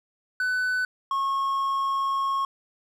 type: tone pair in turn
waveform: triangle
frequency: 1500 / 1090.7 Hz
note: F#6 / C#6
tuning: +23 / -28 cents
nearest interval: tritone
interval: 551 cents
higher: first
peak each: -21 dBFS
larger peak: neither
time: 0.4-0.85 / 1.11-2.45 s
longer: second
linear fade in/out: 2 ms
effects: none